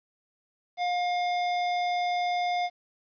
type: tone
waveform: square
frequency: 711 Hz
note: F5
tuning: 31 cents sharp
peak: -26 dBFS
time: 0.77-2.7 s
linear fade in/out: 50 ms
effects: resampled to 11025 Hz + 10-bit